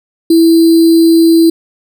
sine tone with sample-and-hold, 329.6 Hz, E4, in tune, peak -3 dBFS, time 0.3-1.5 s, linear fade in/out 5 ms, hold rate 4410 Hz, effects none

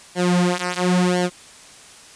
sawtooth tone with flanger, 179.2 Hz, F3, 45 cents sharp, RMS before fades -19 dBFS, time 0.15-1.3 s, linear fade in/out 50 ms, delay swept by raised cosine 0.79 to 5.89 ms, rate 0.96 Hz, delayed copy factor -0.9, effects white hiss -44 dBFS RMS until 2.15 s + resampled to 22050 Hz

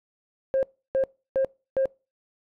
sine tone bursts, 534 Hz, C5, 35 cents sharp, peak -18 dBFS, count 4, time 0.54-1.856 s, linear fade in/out 0 ms, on 89 ms, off 320 ms, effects noise-tail reverb RT60 0.3 s tail -26 dB re dry + tanh soft clip ceiling -17 dBFS

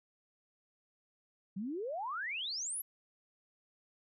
sine exponential sweep, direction up, 180 to 11990 Hz, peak -36 dBFS, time 1.56-2.82 s, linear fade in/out 10 ms, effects none

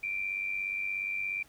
sine tone pair together, 2349 / 2446 Hz, D7 / D#7, 0 / -30 cents, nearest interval minor second, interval 70 cents, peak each -32 / -37 dBFS, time 0.03-1.43 s, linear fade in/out 5 ms, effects pink hiss -60 dBFS RMS until 1.48 s

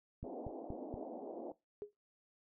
click train, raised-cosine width 5 ms, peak -32 dBFS, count 4, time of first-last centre 0.23-0.941 s, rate 4.22 Hz
pink band-pass noise, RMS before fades -46 dBFS, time 0.24-1.52 s, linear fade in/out 2 ms, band 240 to 780 Hz, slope 48 dB/octave
sine tone with exponential decay, 415.3 Hz, G#4, in tune, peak -37 dBFS, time 1.82-1.93 s, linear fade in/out 0 ms, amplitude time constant 22 ms
effects noise-tail reverb RT60 0.2 s tail -19 dB re dry

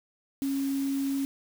sine tone in noise, 274.1 Hz, C#4, 19 cents flat, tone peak -26 dBFS, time 0.42-1.25 s, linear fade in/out 0 ms, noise white, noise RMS -44 dBFS, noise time 0.42-1.25 s, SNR +15 dB, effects none

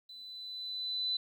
sine tone with level ramp, 4002 Hz, B7, 22 cents sharp, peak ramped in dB -47 to -29 dBFS, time 0.09-1.17 s, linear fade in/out 5 ms, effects 11-bit

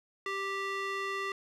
square tone with band-pass filter, 392 Hz, G4, in tune, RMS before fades -35 dBFS, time 0.26-1.32 s, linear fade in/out 2 ms, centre 1800 Hz, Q 1.2, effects none

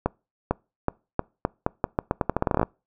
accelerating click train, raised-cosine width 1 ms, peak -7 dBFS, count 20, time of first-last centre 0.06-2.63 s, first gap 450 ms, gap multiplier 0.83, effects noise-tail reverb RT60 0.3 s tail -26 dB re dry

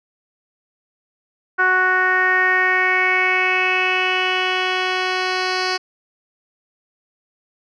10% pulse tone with low-pass filter sweep, 370 Hz, F#4, in tune, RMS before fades -18 dBFS, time 1.58-5.78 s, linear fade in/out 20 ms, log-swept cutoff 1500 to 4400 Hz, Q 5, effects none

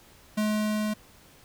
square tone with level ramp, 212.9 Hz, G#3, 43 cents sharp, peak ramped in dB -24 to -27 dBFS, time 0.37-0.94 s, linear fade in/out 10 ms, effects pink hiss -55 dBFS RMS until 1.44 s

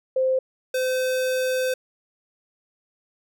sine / square tone pair in turn, 521 / 513.5 Hz, C5 / C5, -7 / -33 cents, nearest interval unison, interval 26 cents, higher first, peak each -18 / -22 dBFS, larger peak first, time 0.16-0.39 / 0.74-1.74 s, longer second, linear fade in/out 5 ms, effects none

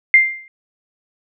sine tone with exponential decay, 2098 Hz, C7, 4 cents sharp, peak -3 dBFS, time 0.14-0.48 s, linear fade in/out 1 ms, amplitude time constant 73 ms, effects none

